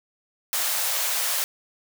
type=high-pass noise; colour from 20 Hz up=white; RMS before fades=-25 dBFS; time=0.53-1.44 s; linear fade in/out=0 ms; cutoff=510 Hz; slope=48 dB/octave; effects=none